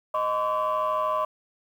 sine tone cluster, 620 / 1027 / 1140 Hz, D#5 / C6 / C#6, -6 / -33 / +48 cents, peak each -26 dBFS, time 0.14-1.25 s, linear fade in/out 5 ms, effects tanh soft clip ceiling -18 dBFS + 9-bit

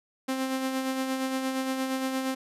sawtooth tone with tremolo, 263.2 Hz, C4, 10 cents sharp, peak -22 dBFS, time 0.28-2.35 s, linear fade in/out 10 ms, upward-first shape sine, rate 8.6 Hz, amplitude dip 40%, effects resampled to 32000 Hz

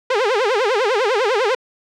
sawtooth tone with vibrato, 460 Hz, A#4, 23 cents flat, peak -11 dBFS, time 0.1-1.55 s, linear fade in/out 5 ms, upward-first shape sine, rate 10 Hz, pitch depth 250 cents each way, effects low-pass 4000 Hz 12 dB/octave

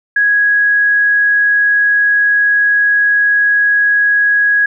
sine tone, 1661.2 Hz, G#6, in tune, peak -8 dBFS, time 0.16-4.66 s, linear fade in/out 5 ms, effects none

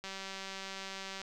click train, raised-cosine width 0.2 ms, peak -25 dBFS, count 228, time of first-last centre 0.04-1.216 s, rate 193 Hz, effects none

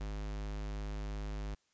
square tone, 51.4 Hz, G#1, 17 cents flat, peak -38 dBFS, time 0-1.55 s, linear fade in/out 10 ms, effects white hiss -75 dBFS RMS until 1.73 s + resampled to 16000 Hz

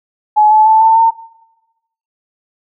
sine tone with pitch steps, 849 / 863.3 / 877.9 / 892.8 / 907.8 Hz, G#5 / A5 / A5 / A5 / A#5, +38 / -33 / -4 / +25 / -46 cents, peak -5 dBFS, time 0.36-1.11 s, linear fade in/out 20 ms, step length 150 ms, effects noise-tail reverb RT60 1.0 s tail -21 dB re dry

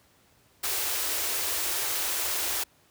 white band-stop noise, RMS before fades -29 dBFS, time 0.63-2.64 s, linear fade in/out 10 ms, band 100 to 300 Hz, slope 96 dB/octave, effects pink hiss -62 dBFS RMS until 2.9 s + high-pass 60 Hz 12 dB/octave

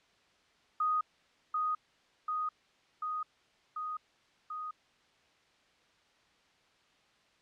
sine tone with echo, 1244.5 Hz, D#6, in tune, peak -27 dBFS, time 0.8-1.01 s, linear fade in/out 5 ms, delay 740 ms, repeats 5, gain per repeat -2 dB, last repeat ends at 4.71 s, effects white hiss -67 dBFS RMS until 7.41 s + low-pass 4000 Hz 12 dB/octave

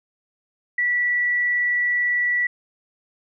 sine tone, 1953 Hz, B6, 20 cents flat, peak -18 dBFS, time 0.78-2.47 s, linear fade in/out 5 ms, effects none

